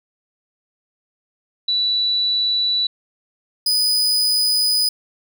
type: tone pair in turn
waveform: sine / 40% pulse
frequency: 3951 / 4978 Hz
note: B7 / D#8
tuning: 0 / 0 cents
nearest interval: major third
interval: 400 cents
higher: second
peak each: -16 / -14 dBFS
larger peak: second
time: 1.68-2.87 / 3.66-4.89 s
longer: second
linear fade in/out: 5 ms
effects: none